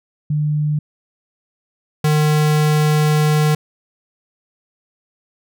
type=tone pair in turn; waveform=sine / square; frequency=150 / 151.92 Hz; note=D3 / D#3; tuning=+37 / -41 cents; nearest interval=unison; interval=22 cents; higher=second; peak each=-15 / -13 dBFS; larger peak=second; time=0.3-0.79 / 2.04-3.55 s; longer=second; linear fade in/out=5 ms; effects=none